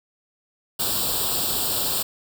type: noise with comb filter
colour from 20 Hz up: white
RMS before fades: -24 dBFS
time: 0.79-2.03 s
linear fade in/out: 10 ms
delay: 0.24 ms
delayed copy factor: +0.85
effects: none

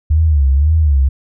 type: tone with vibrato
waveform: sine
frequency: 73.42 Hz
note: D2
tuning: in tune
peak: -8 dBFS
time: 0.1-1.09 s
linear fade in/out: 10 ms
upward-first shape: sine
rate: 1.9 Hz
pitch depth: 160 cents each way
effects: none

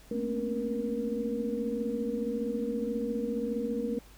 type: tone cluster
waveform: sine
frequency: 219.7 / 234.4 / 259 / 280.7 / 473.5 Hz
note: A3 / A#3 / C4 / C#4 / A#4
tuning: -2 / +10 / -17 / +22 / +27 cents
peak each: -35 / -36 / -38 / -39 / -33 dBFS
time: 0.11-3.99 s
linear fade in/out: 5 ms
effects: added 51 Hz sine -54 dBFS peak until 4.17 s + pink hiss -57 dBFS RMS until 4.17 s

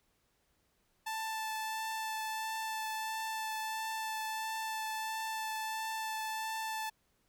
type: tone with vibrato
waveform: sawtooth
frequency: 880 Hz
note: A5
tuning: in tune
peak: -32 dBFS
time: 1.06-6.9 s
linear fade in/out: 10 ms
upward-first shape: triangle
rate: 1.5 Hz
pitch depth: 12 cents each way
effects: pink hiss -75 dBFS RMS until 7.28 s

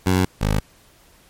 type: tone pair in turn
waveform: 15% pulse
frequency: 92.5 / 51.91 Hz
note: F#2 / G#1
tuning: 0 / 0 cents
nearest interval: minor seventh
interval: 1000 cents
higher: first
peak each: -9 / -11 dBFS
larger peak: first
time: 0.06-0.25 / 0.41-0.6 s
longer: neither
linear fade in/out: 5 ms
effects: pink hiss -53 dBFS RMS until 1.29 s + MP3 64 kbps

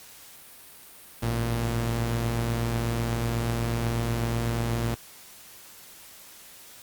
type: tone pair together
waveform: sawtooth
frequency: 54.21 / 116.54 Hz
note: A1 / A#2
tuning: -25 / 0 cents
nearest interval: octave + minor second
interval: 1325 cents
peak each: -28 / -22 dBFS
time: 1.22-4.95 s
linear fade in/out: 10 ms
effects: white hiss -48 dBFS RMS until 6.82 s + Opus 48 kbps

